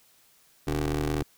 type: ring-modulated tone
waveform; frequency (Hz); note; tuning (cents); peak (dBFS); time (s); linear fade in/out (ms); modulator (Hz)
20% pulse; 76.5; D#2; -29; -18; 0.67-1.23; 5; 214
effects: white hiss -61 dBFS RMS until 1.37 s